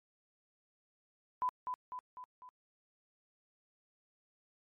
sine tone with echo, 1002 Hz, B5, 25 cents sharp, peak -30 dBFS, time 1.42-1.49 s, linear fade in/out 0 ms, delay 250 ms, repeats 4, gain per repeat -5 dB, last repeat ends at 2.49 s, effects MP3 64 kbps

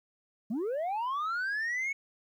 sine linear sweep, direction up, 196 to 2228 Hz, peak -27 dBFS, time 0.5-1.93 s, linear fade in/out 10 ms, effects tanh soft clip ceiling -29 dBFS + 11-bit

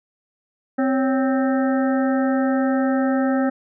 harmonic tone with a mistuned harmonic, 261.6 Hz, C4, in tune, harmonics 1 / 2 / 3 / 5 / 6 / 7, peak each -18 / -24 / -28 / -32 / -34 / -35 dBFS, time 0.78-3.5 s, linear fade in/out 10 ms, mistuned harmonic 2, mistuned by +89 cents, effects none

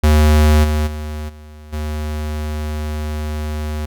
square tone with level steps, 76 Hz, D#2, 40 cents flat, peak -9 / -15 / -24 / -36 / -21 dBFS, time 0.03-3.86 s, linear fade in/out 10 ms, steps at 0.63 / 0.86 / 1.28 / 1.72 s, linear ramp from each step 20 ms, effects none

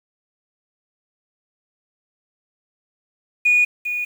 sine tone with echo, 2456 Hz, D#7, 23 cents flat, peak -11 dBFS, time 3.45-3.65 s, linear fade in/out 10 ms, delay 400 ms, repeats 1, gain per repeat -10 dB, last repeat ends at 4.05 s, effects tanh soft clip ceiling -8 dBFS + 7-bit

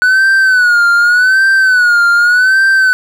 triangle tone with vibrato, 1480 Hz, F#6, in tune, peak -4 dBFS, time 0.02-2.93 s, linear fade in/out 0 ms, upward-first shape sine, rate 0.85 Hz, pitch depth 100 cents each way, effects none

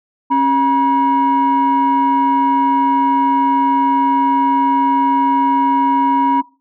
sine tone pair together, 273.3 / 960 Hz, C#4 / B5, -24 / -49 cents, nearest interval octave + minor seventh, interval 2175 cents, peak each -14 / -10 dBFS, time 0.3-6.42 s, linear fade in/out 20 ms, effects noise-tail reverb RT60 0.3 s tail -19 dB re dry + tanh soft clip ceiling -7 dBFS

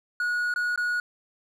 triangle tone with dropouts, 1454 Hz, F#6, 31 cents flat, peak -22 dBFS, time 0.2-1 s, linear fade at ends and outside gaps 2 ms, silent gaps 0.539-0.56 / 0.76-0.776 s, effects none

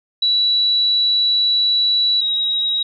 sine tone pair in turn, 3932 / 3822 Hz, B7 / A#7, -8 / +43 cents, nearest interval unison, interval 49 cents, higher first, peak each -13 / -16 dBFS, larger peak first, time 0.22-2.21 / 2.21-2.83 s, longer first, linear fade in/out 5 ms, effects none

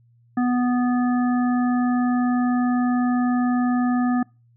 harmonic tone, 246.9 Hz, B3, in tune, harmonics 1 / 3 / 5 / 7, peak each -18 / -28 / -32 / -35 dBFS, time 0.37-4.23 s, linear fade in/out 5 ms, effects noise-tail reverb RT60 0.3 s tail -26 dB re dry + added 118 Hz sine -54 dBFS peak until 4.56 s

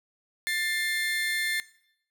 30% pulse tone pair together, 1774 / 2110 Hz, A6 / C7, +14 / +14 cents, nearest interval minor third, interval 300 cents, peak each -27 dBFS, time 0.47-1.6 s, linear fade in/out 0 ms, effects noise-tail reverb RT60 0.7 s tail -18 dB re dry

